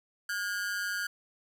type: ring-modulated tone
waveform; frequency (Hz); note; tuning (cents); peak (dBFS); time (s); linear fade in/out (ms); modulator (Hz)
45% pulse; 1532; G6; -40; -28; 0.29-1.07; 5; 97.3
effects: none